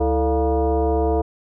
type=tone with frequency modulation; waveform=sine; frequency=185 Hz; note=F#3; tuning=in tune; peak=-16 dBFS; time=0-1.22 s; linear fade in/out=10 ms; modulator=257 Hz; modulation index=2.2; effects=none